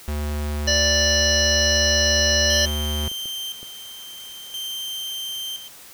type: tone with pitch glide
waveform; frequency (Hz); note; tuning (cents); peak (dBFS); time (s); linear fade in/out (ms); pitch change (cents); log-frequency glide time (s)
square; 74.2 to 74.76; D2 to D2; +18 to +31; -24; 0.08-3.08; 0; +13; 0.81-2.92
type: harmonic tone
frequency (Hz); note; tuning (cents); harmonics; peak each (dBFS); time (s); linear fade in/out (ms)
587; D5; -1; 1 / 3 / 5 / 7 / 9 / 10; -24 / -24 / -24 / -24 / -24 / -24; 0.67-2.66; 10
type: clicks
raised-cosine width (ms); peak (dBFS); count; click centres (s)
2; -29; 7; 2.193 / 2.322 / 2.665 / 3.037 / 3.116 / 3.257 / 3.63
type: tone with tremolo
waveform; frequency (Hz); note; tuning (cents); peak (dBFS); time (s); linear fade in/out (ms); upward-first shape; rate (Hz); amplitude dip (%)
40% pulse; 3136; G7; 0; -27; 2.5-5.68; 2; square; 0.49; 65
effects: white hiss -44 dBFS RMS until 5.93 s